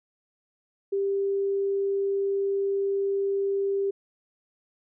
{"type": "tone", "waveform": "sine", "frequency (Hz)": 395.1, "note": "G4", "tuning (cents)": 14, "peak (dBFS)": -23, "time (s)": [0.92, 3.91], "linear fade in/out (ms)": 10, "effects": []}